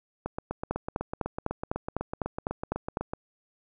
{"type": "two click trains", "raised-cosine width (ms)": 1, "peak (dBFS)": [-17, -14], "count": [24, 10], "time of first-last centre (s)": [[0.26, 3.135], [0.71, 2.971]], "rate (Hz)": [8, 3.98], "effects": []}